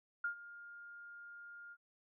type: tone with ADSR envelope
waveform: sine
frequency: 1411 Hz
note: F6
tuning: 17 cents sharp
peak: -33 dBFS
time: 0.24-1.77 s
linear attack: 5 ms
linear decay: 100 ms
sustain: -17 dB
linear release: 51 ms
effects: none